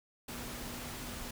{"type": "tone in noise", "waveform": "sine", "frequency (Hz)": 242, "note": "B3", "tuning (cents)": -35, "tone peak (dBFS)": -49, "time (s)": [0.28, 1.31], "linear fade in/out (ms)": 5, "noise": "pink", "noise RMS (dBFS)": -43, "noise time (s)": [0.28, 1.31], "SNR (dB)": -9, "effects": []}